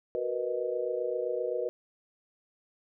sine chord, B major seventh, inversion second, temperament equal, 370 / 466.2 / 493.9 / 622.3 Hz, F#4 / A#4 / B4 / D#5, 0 / 0 / 0 / 0 cents, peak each -36 / -35 / -32 / -36 dBFS, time 0.15-1.69 s, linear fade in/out 0 ms, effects none

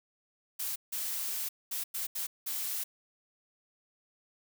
blue noise bursts at uneven times, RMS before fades -35 dBFS, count 6, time 0.59-0.76 / 0.92-1.49 / 1.71-1.84 / 1.94-2.07 / 2.15-2.27 / 2.46-2.84 s, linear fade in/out 10 ms, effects none

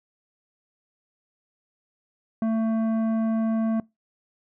triangle tone with tanh clipping, 223.2 Hz, A3, 25 cents sharp, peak -23 dBFS, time 2.42-3.8 s, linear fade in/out 2 ms, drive 15 dB, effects noise-tail reverb RT60 0.2 s tail -23 dB re dry

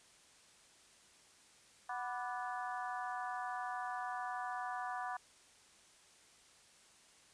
harmonic tone with a mistuned harmonic, 246.9 Hz, B3, in tune, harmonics 3 / 4 / 5 / 6 / 7, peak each -42 / -44 / -46 / -48 / -49 dBFS, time 1.89-5.17 s, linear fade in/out 5 ms, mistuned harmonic 5, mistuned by -76 cents, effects white hiss -64 dBFS RMS until 7.33 s + resampled to 22050 Hz

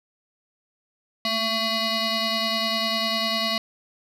sine tone with frequency modulation, 2470 Hz, D#7, 13 cents flat, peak -19 dBFS, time 1.25-3.58 s, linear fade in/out 2 ms, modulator 450 Hz, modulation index 5.1, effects tanh soft clip ceiling -21 dBFS

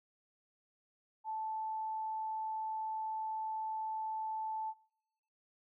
sine tone, 876 Hz, A5, 8 cents flat, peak -36 dBFS, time 1.24-4.74 s, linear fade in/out 50 ms, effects noise-tail reverb RT60 1.0 s tail -26 dB re dry

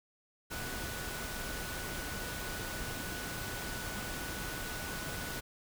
sine tone in noise, 1480 Hz, F#6, in tune, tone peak -45 dBFS, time 0.5-5.41 s, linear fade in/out 20 ms, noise pink, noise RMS -40 dBFS, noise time 0.5-5.41 s, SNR -8 dB, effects none

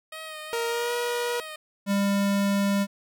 10% pulse tone with vibrato, 625 Hz, D#5, 8 cents sharp, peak -28 dBFS, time 0.12-1.56 s, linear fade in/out 5 ms, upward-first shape sine, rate 2.6 Hz, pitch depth 29 cents each way
sawtooth tone with pitch glide, 466.2 to 480.7 Hz, A#4 to B4, 0 to -47 cents, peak -22 dBFS, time 0.53-1.4 s, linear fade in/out 0 ms, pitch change +53 cents, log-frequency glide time 0.67-0.92 s
square tone, 199.7 Hz, G3, 32 cents sharp, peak -22 dBFS, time 1.86-2.87 s, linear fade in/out 50 ms
effects none

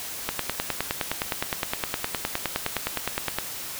click train, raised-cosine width 0.3 ms, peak -8 dBFS, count 31, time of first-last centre 0.29-3.386 s, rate 9.69 Hz, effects white hiss -35 dBFS RMS until 3.79 s

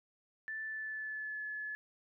sine tone with pitch glide, 1760 to 1714.8 Hz, A6 to A6, 0 to -45 cents, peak -38 dBFS, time 0.48-1.75 s, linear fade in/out 0 ms, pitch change -45 cents, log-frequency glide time 0.63-1.44 s, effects none

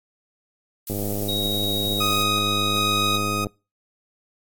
violet noise, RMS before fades -31 dBFS, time 0.87-2.23 s, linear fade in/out 2 ms
click train, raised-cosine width 2 ms, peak -16 dBFS, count 263, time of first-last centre 0.9-3.469 s, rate 102 Hz
sine tone, 3800 Hz, A#7, 33 cents sharp, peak -24 dBFS, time 1.28-3.18 s, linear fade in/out 10 ms
sawtooth tone with tremolo, 1251 Hz, D#6, 9 cents sharp, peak -18 dBFS, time 2-3.45 s, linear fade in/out 10 ms, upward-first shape square, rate 1.3 Hz, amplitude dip 25%
effects noise-tail reverb RT60 0.3 s tail -25 dB re dry + AAC 64 kbps

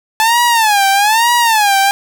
sawtooth tone with vibrato, 867 Hz, A5, 26 cents flat, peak -5 dBFS, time 0.2-1.91 s, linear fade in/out 0 ms, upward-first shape sine, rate 1.1 Hz, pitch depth 180 cents each way, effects none

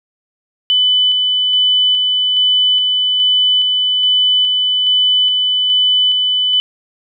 sine tone with tremolo, 3000 Hz, F#7, 23 cents sharp, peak -9 dBFS, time 0.7-6.6 s, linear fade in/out 0 ms, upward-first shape square, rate 1.2 Hz, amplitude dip 25%, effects none

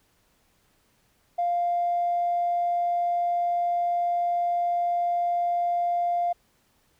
triangle tone with tanh clipping, 698.5 Hz, F5, in tune, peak -22 dBFS, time 1.38-6.33 s, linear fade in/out 10 ms, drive 4 dB, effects pink hiss -66 dBFS RMS until 6.99 s

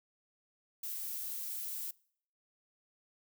violet noise, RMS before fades -40 dBFS, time 0.83-1.91 s, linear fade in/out 5 ms, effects noise-tail reverb RT60 0.6 s tail -24 dB re dry

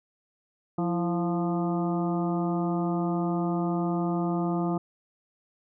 harmonic tone with a mistuned harmonic, 174.61 Hz, F3, in tune, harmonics 1 / 2 / 3 / 4 / 5 / 6 / 7, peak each -27 / -29 / -41 / -34 / -39 / -43 / -39 dBFS, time 0.78-4.78 s, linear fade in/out 5 ms, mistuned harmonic 2, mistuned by -66 cents, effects none

